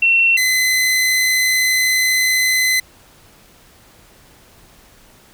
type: tone pair in turn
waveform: sine / sawtooth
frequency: 2714 / 2033 Hz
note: E7 / B6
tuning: +50 / +50 cents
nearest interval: perfect fourth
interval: 500 cents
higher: first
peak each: -10 dBFS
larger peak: neither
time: 0.02-0.37 / 0.37-2.8 s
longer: second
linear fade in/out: 5 ms
effects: pink hiss -48 dBFS RMS until 5.33 s